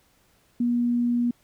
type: tone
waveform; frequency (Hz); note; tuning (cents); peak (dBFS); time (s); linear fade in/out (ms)
sine; 240.2; B3; -48; -20; 0.6-1.31; 5
effects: pink hiss -63 dBFS RMS until 1.43 s